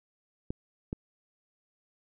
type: clicks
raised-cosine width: 3 ms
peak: -20 dBFS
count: 2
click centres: 0.505 / 0.929 s
effects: none